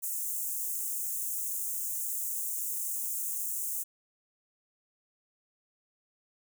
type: high-pass noise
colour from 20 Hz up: white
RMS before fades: -34 dBFS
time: 0.02-3.84 s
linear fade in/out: 20 ms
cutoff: 6700 Hz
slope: 48 dB/octave
effects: none